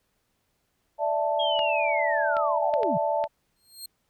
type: chord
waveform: sine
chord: D suspended second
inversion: none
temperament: just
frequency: 587.3 / 660.7 / 881 Hz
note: D5 / E5 / A5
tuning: 0 / +4 / +2 cents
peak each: -27 dBFS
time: 0.98-3.28 s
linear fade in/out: 50 ms
type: linear sweep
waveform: sine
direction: down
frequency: 3300 to 130.81 Hz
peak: -27 dBFS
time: 1.39-2.98 s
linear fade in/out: 10 ms
type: clicks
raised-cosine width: 0.3 ms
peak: -20 dBFS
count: 5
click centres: 1.592 / 2.368 / 2.739 / 2.832 / 3.24 s
type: tone with exponential growth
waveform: 20% pulse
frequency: 4215 Hz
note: C8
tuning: 12 cents sharp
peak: -28 dBFS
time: 3.56-3.86 s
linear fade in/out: 5 ms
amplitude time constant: 64 ms
effects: pink hiss -73 dBFS RMS until 4.09 s